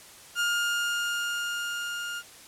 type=tone with level ramp; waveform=30% pulse; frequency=1414 Hz; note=F6; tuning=21 cents sharp; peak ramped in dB=-21 to -30 dBFS; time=0.35-2.23 s; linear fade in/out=50 ms; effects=white hiss -49 dBFS RMS until 2.47 s + low-pass 11000 Hz 12 dB/octave